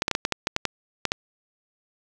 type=clicks; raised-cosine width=0.2 ms; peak=-5 dBFS; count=11; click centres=0.021 / 0.081 / 0.113 / 0.151 / 0.251 / 0.323 / 0.471 / 0.564 / 0.653 / 1.053 / 1.119 s; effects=none